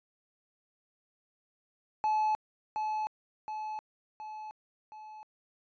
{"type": "tone with echo", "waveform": "triangle", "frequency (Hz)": 860, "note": "A5", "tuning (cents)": -40, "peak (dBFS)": -23, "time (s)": [2.04, 2.35], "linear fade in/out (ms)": 0, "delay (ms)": 720, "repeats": 4, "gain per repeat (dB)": -5, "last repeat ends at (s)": 5.23, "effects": ["tanh soft clip ceiling -19 dBFS", "resampled to 16000 Hz"]}